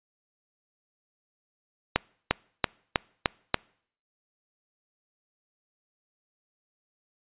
accelerating click train, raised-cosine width 0.3 ms, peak -4 dBFS, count 6, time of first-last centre 1.96-3.544 s, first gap 350 ms, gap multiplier 0.95, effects noise-tail reverb RT60 0.6 s tail -26 dB re dry + resampled to 8000 Hz

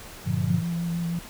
sine chord, G minor seventh, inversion none, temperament just, 98 / 117.6 / 147 / 176.4 Hz, G2 / Bb2 / D3 / F3, 0 / +16 / +2 / +18 cents, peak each -28 dBFS, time 0.24-0.63 s, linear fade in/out 50 ms
sine tone with vibrato, 170 Hz, F3, 46 cents flat, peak -25 dBFS, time 0.5-1.19 s, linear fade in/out 2 ms, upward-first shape triangle, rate 6.6 Hz, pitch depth 22 cents each way
effects pink hiss -43 dBFS RMS until 1.29 s

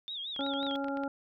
sine tone with vibrato, 3520 Hz, A7, in tune, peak -36 dBFS, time 0.08-0.76 s, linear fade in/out 0 ms, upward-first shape sine, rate 5.8 Hz, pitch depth 150 cents each way
clicks, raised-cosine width 0.3 ms, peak -30 dBFS, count 12, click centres 0.363 / 0.409 / 0.465 / 0.537 / 0.63 / 0.667 / 0.711 / 0.755 / 0.844 / 0.884 / 0.972 / 1.036 s
harmonic tone, 277.2 Hz, C#4, in tune, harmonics 1 / 2 / 3 / 5, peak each -34 / -37 / -39 / -41 dBFS, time 0.39-1.08 s, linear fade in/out 2 ms
effects none

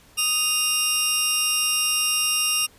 15% pulse tone pair together, 1244.6 / 2794 Hz, D#6 / F7, 0 / 0 cents, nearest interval octave + major second, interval 1400 cents, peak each -24 / -13 dBFS, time 0.17-2.67 s, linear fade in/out 20 ms, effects pink hiss -53 dBFS RMS until 2.78 s + resampled to 32000 Hz

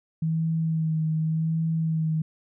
sine tone with vibrato, 160 Hz, D#3, 49 cents sharp, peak -22 dBFS, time 0.22-2.22 s, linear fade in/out 5 ms, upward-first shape sine, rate 0.87 Hz, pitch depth 25 cents each way, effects none

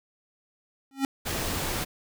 square tone with exponential growth, 271.2 Hz, C#4, 38 cents flat, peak -20 dBFS, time 0.91-1.05 s, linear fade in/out 1 ms, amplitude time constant 29 ms
pink noise, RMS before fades -30 dBFS, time 1.25-1.85 s, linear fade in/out 20 ms
effects none

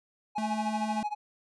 triangle tone with tremolo, 838 Hz, G#5, 15 cents sharp, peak -25 dBFS, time 0.35-1.15 s, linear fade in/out 20 ms, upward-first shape sine, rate 13 Hz, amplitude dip 95%
square tone, 218.1 Hz, A3, 15 cents flat, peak -32 dBFS, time 0.38-1.03 s, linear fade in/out 2 ms
effects resampled to 22050 Hz

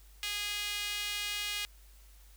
sawtooth tone with high-pass filter, 412.4 Hz, G#4, 12 cents flat, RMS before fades -36 dBFS, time 0.23-1.65 s, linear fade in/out 0 ms, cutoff 2700 Hz, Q 1.9, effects added 50 Hz sine -54 dBFS peak until 2.36 s + white hiss -63 dBFS RMS until 2.36 s

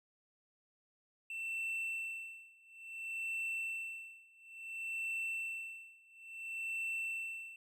triangle tone with tremolo, 2683 Hz, E7, 30 cents sharp, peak -34 dBFS, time 1.3-7.56 s, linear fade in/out 2 ms, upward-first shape sine, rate 0.58 Hz, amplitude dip 95%, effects none

